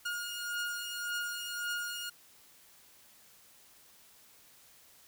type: beating tone pair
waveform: sawtooth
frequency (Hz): 1428 / 1429.8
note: F6 / F6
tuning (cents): +38 / +40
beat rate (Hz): 1.8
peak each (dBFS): -33 / -37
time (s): 0.05-2.1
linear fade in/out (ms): 10
effects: white hiss -60 dBFS RMS until 5.07 s

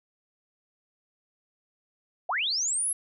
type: linear sweep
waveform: sine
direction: up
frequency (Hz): 596 to 11220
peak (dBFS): -25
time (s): 2.29-2.93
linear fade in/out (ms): 5
effects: none

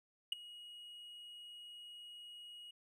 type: tone with ADSR envelope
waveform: triangle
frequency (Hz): 2894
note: F#7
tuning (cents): -39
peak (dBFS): -29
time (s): 0.32-2.71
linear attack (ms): 4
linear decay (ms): 12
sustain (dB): -20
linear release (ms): 6
effects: none

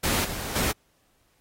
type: noise with level steps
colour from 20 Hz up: pink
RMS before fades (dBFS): -25 / -34 / -26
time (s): 0.03-0.72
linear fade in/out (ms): 10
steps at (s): 0.24 / 0.55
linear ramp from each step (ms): 10
effects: pink hiss -67 dBFS RMS until 1.4 s + AAC 48 kbps

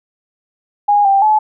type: tone with pitch steps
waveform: sine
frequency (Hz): 822 / 787 / 858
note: G#5 / G5 / A5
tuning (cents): -18 / +7 / -44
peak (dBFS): -8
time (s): 0.88-1.39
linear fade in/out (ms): 10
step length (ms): 170
effects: none

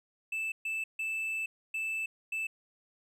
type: tone bursts at uneven times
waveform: triangle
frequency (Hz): 2637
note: E7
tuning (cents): 0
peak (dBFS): -30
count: 5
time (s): 0.32-0.52 / 0.65-0.84 / 0.99-1.46 / 1.74-2.06 / 2.32-2.47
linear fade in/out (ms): 5
effects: none

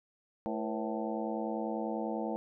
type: harmonic tone with a mistuned harmonic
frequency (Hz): 110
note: A2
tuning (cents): 0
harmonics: 2 / 3 / 4 / 5 / 6 / 7 / 8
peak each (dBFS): -37 / -39 / -40 / -41 / -42 / -42 / -43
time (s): 0.46-2.36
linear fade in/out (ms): 0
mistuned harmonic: 4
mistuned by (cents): +150
effects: none

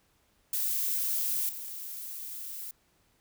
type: noise with level steps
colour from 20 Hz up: violet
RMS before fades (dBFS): -30 / -40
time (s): 0.53-2.71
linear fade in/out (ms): 2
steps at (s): 1.49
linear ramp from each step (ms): 2
effects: pink hiss -69 dBFS RMS until 3.2 s

